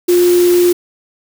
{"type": "tone in noise", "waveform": "sine", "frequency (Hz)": 353.7, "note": "F4", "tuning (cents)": 22, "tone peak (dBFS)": -7, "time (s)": [0.08, 0.73], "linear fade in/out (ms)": 10, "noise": "white", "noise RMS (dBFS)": -23, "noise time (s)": [0.08, 0.73], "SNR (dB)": 13, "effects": []}